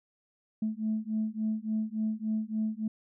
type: beating tone pair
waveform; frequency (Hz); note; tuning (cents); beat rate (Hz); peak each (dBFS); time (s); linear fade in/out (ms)
sine; 216 / 219.5; A3 / A3; -32 / -4; 3.5; -31; 0.62-2.88; 5
effects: tanh soft clip ceiling -22 dBFS